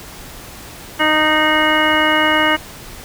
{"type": "harmonic tone with a mistuned harmonic", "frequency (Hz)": 308.7, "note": "D#4", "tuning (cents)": -14, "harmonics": [1, 2, 3, 4, 5, 6, 7, 9], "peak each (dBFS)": [-20, -20, -20, -20, -20, -20, -20, -20], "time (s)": [0.99, 2.57], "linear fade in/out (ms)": 20, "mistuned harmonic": 9, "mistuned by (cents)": 72, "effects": ["pink hiss -35 dBFS RMS until 3.04 s"]}